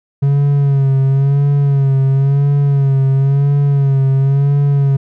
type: tone with vibrato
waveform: triangle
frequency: 138.59 Hz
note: C#3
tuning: in tune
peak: -7 dBFS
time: 0.22-4.97 s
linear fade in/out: 10 ms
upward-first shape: sine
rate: 0.97 Hz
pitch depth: 49 cents each way
effects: none